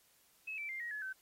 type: tone with pitch steps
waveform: sine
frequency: 2584 / 2329 / 2099 / 1891.6 / 1704.8 / 1536.5 Hz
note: E7 / D7 / C7 / A#6 / G#6 / G6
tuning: -35 / -15 / +5 / +25 / +45 / -35 cents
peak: -39 dBFS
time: 0.47-1.13 s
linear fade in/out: 10 ms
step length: 110 ms
effects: white hiss -69 dBFS RMS until 1.21 s + AAC 48 kbps